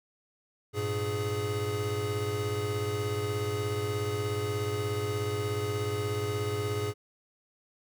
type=tone cluster; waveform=square; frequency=101.2 / 117.9 / 416.7 Hz; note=G#2 / A#2 / G#4; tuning=-44 / +20 / +6 cents; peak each=-34 / -37 / -33 dBFS; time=0.73-6.94 s; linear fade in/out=50 ms; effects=none